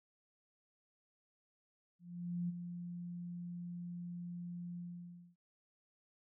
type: tone with ADSR envelope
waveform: sine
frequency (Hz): 174.61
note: F3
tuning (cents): 0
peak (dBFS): -34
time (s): 1.99-5.36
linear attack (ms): 500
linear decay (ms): 22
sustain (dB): -8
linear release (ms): 580
effects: none